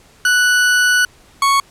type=tone pair in turn; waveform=40% pulse; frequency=1480 / 1108.7 Hz; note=F#6 / C#6; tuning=0 / 0 cents; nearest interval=perfect fourth; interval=500 cents; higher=first; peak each=-10 dBFS; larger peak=neither; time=0.25-1.05 / 1.42-1.6 s; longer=first; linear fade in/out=2 ms; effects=pink hiss -48 dBFS RMS until 1.7 s + low-pass 11000 Hz 12 dB/octave